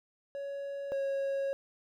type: tone pair in turn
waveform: triangle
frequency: 559 / 549.1 Hz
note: C#5 / C#5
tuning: +14 / -17 cents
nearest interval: unison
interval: 31 cents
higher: first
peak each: -34 / -28 dBFS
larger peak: second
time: 0.35-0.92 / 0.92-1.53 s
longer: second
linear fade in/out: 0 ms
effects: none